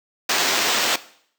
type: noise with sample-and-hold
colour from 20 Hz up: violet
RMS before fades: -20 dBFS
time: 0.29-0.96 s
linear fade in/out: 5 ms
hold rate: 11025 Hz
effects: noise-tail reverb RT60 0.6 s tail -17 dB re dry + high-pass 300 Hz 12 dB/octave